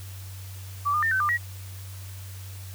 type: tone with pitch steps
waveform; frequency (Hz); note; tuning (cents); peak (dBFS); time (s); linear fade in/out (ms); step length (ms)
sine; 1155 / 1212 / 1807 / 1534 / 1198 / 1909; D6 / D#6 / A6 / G6 / D6 / A#6; -29 / -46 / +46 / -38 / +34 / +41; -21; 0.85-1.378; 20; 88
effects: added 95 Hz sine -37 dBFS peak until 2.74 s + white hiss -47 dBFS RMS until 2.74 s